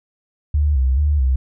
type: tone with vibrato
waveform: sine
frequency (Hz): 69.3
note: C#2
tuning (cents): 0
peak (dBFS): -13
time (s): 0.54-1.36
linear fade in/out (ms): 5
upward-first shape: square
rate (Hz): 2.3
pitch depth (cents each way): 110
effects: none